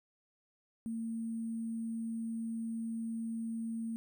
sine tone with sample-and-hold, 227.2 Hz, A#3, 44 cents flat, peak -35 dBFS, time 0.86-3.96 s, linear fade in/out 0 ms, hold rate 8820 Hz, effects none

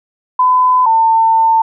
sine tone pair in turn, 1009 / 898.9 Hz, B5 / A5, +37 / +37 cents, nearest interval major second, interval 200 cents, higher first, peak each -7 dBFS, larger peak neither, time 0.39-0.86 / 0.86-1.62 s, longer second, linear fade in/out 5 ms, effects none

